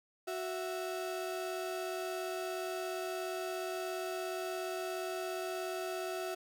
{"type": "tone pair together", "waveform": "35% pulse", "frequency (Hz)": [370.1, 663.1], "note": ["F#4", "E5"], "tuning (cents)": [0, 10], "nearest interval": "minor seventh", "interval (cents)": 1010, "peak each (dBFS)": [-37, -38], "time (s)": [0.27, 6.35], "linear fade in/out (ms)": 10, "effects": []}